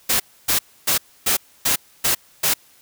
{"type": "noise bursts", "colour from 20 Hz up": "white", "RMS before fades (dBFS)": -18, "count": 7, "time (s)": [0.09, 2.54], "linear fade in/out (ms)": 10, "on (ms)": 110, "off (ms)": 280, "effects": ["white hiss -53 dBFS RMS until 2.81 s"]}